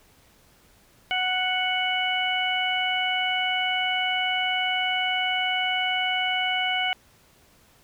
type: harmonic tone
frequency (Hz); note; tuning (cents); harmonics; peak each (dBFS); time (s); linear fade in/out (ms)
740; F#5; 0; 1 / 2 / 3 / 4; -28 / -31 / -27 / -27; 1.11-6.93; 0
effects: pink hiss -58 dBFS RMS until 7.83 s